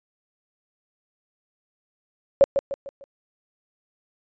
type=tone with echo; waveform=sine; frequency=554.4 Hz; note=C#5; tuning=in tune; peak=-9 dBFS; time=2.41-2.44 s; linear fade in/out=0 ms; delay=150 ms; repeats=4; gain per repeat=-8 dB; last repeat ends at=3.04 s; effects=resampled to 16000 Hz

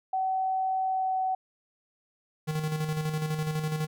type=tone with pitch glide; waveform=sine; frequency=758 to 753.6 Hz; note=F#5 to F#5; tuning=+42 to +32 cents; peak=-25 dBFS; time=0.13-1.35 s; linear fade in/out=5 ms; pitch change=-10 cents; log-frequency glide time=0.86-1.2 s
type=tone with tremolo; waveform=square; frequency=155 Hz; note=D#3; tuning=6 cents flat; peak=-27 dBFS; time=2.47-3.87 s; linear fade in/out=20 ms; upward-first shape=square; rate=12 Hz; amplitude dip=45%
effects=none

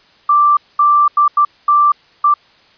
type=tone bursts at uneven times; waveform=sine; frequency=1174.7 Hz; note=D6; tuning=in tune; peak=-7 dBFS; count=6; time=0.29-0.57 / 0.79-1.08 / 1.17-1.28 / 1.37-1.45 / 1.68-1.92 / 2.24-2.34 s; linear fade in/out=5 ms; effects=white hiss -49 dBFS RMS until 2.77 s + resampled to 11025 Hz

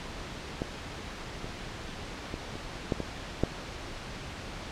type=clicks; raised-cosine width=2 ms; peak=-16 / -25 / -22 / -24 / -13 / -18 / -10 dBFS; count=7; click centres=0.619 / 1.444 / 2.341 / 2.555 / 2.922 / 3.003 / 3.436 s; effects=pink hiss -40 dBFS RMS until 4.71 s + low-pass 5000 Hz 12 dB/octave

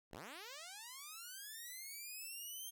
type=linear sweep; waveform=5% pulse; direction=up; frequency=30.87 to 3200 Hz; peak=-38 dBFS; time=0.11-2.71 s; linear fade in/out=20 ms; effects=none

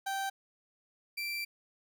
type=tone pair in turn; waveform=30% pulse; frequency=780 / 2348 Hz; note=G5 / D7; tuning=-9 / -1 cents; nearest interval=octave + perfect fifth; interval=1908 cents; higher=second; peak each=-30 / -32 dBFS; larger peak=first; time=0.06-0.3 / 1.17-1.45 s; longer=second; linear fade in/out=10 ms; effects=none

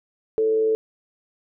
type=tone with frequency modulation; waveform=sine; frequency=440 Hz; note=A4; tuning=in tune; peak=-17 dBFS; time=0.38-0.75 s; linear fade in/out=0 ms; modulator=114 Hz; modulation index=0.25; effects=none

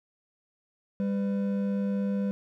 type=tone pair together; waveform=triangle; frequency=199.2 / 502 Hz; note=G3 / B4; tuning=+28 / +28 cents; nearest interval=octave + major third; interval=1600 cents; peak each=-24 / -34 dBFS; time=1-2.31 s; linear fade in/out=0 ms; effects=none

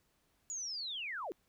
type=linear sweep; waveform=sine; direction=down; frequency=6950 to 299.4 Hz; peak=-38 dBFS; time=0.5-1.32 s; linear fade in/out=0 ms; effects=pink hiss -75 dBFS RMS until 1.48 s

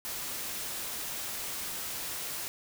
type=noise; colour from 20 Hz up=white; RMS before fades=-37 dBFS; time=0.05-2.48 s; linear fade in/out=0 ms; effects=none

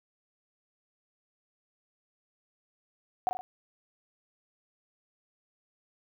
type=tone with echo; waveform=sine; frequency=740 Hz; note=F#5; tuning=in tune; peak=-23 dBFS; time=3.27-3.29 s; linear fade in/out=0 ms; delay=40 ms; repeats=3; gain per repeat=-5 dB; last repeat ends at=3.41 s; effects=none

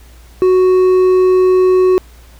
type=tone with hard clipping; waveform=triangle; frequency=370 Hz; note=F#4; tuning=in tune; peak=-8 dBFS; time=0.42-1.98 s; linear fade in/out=0 ms; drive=7 dB; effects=added 59 Hz sine -38 dBFS peak until 2.39 s + pink hiss -46 dBFS RMS until 2.39 s

